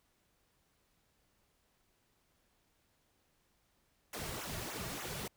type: noise with flanger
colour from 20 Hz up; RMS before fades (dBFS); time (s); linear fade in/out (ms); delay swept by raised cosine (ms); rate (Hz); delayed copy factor
pink; -42; 4.13-5.28; 5; 0.21 to 4.01; 3.4; -0.95
effects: pink hiss -75 dBFS RMS until 5.36 s